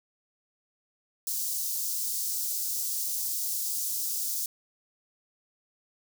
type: high-pass noise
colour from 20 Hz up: white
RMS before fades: -31 dBFS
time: 1.27-4.46 s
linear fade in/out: 2 ms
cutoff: 5100 Hz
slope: 24 dB/octave
effects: none